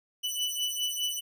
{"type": "beating tone pair", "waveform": "sawtooth", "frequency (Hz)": [2973, 2977.9], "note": ["F#7", "F#7"], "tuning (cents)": [8, 10], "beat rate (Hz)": 4.9, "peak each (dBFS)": -29, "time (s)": [0.23, 1.21], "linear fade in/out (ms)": 20, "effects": []}